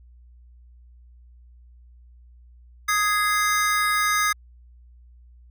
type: chord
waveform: square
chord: Ab major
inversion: second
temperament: just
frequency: 1245.9 / 1661.2 / 2077 Hz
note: Eb6 / Ab6 / C7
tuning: +2 / 0 / -13 cents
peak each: -23 / -26 / -26 dBFS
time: 2.88-4.33 s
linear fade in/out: 10 ms
effects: added 60 Hz sine -47 dBFS peak until 5.5 s